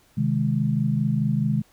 sine chord, Ab major, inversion first, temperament equal with one note detuned, 130.81 / 155.56 / 208.9 Hz, C3 / Eb3 / Ab3, 0 / 0 / +10 cents, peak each -24 dBFS, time 0.17-1.62 s, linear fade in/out 10 ms, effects pink hiss -59 dBFS RMS until 1.72 s

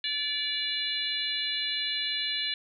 harmonic tone, 579 Hz, D5, 25 cents flat, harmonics 3 / 4 / 5 / 6 / 7, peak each -38 / -38 / -35 / -33 / -32 dBFS, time 0.04-2.54 s, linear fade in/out 2 ms, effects none

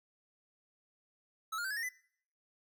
square tone with pitch steps, 1300 / 1417.7 / 1546 / 1685.9 / 1838.5 / 2005 Hz, E6 / F6 / G6 / G#6 / A#6 / B6, -24 / +26 / -24 / +26 / -24 / +26 cents, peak -36 dBFS, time 1.52-1.892 s, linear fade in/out 10 ms, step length 62 ms, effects noise-tail reverb RT60 0.6 s tail -22 dB re dry

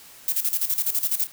violet noise with tremolo, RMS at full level -22 dBFS, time 0.28-1.27 s, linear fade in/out 0 ms, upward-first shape square, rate 12 Hz, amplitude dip 75%, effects white hiss -47 dBFS RMS until 1.32 s

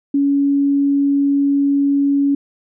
sine tone, 280.9 Hz, C#4, 23 cents sharp, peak -12 dBFS, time 0.14-2.35 s, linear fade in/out 5 ms, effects none

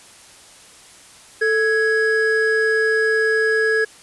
triangle tone pair together, 441 / 1665 Hz, A4 / G#6, +4 / +4 cents, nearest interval octave + major seventh, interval 2300 cents, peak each -16 dBFS, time 1.41-3.85 s, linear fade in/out 10 ms, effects white hiss -45 dBFS RMS until 4.02 s + resampled to 24000 Hz

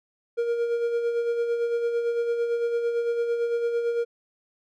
triangle tone with tremolo, 470 Hz, A#4, 14 cents sharp, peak -19 dBFS, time 0.37-4.05 s, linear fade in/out 20 ms, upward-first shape sine, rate 8.9 Hz, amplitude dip 45%, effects none

